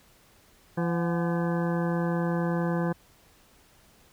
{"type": "harmonic tone with a mistuned harmonic", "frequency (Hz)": 170.4, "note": "F3", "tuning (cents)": -42, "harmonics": [1, 2, 3, 4, 5, 6, 7, 9, 10], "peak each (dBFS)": [-26, -32, -33, -39, -40, -39, -44, -41, -44], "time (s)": [0.77, 2.93], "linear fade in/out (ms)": 10, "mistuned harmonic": 4, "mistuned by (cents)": 110, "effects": ["pink hiss -59 dBFS RMS until 4.12 s"]}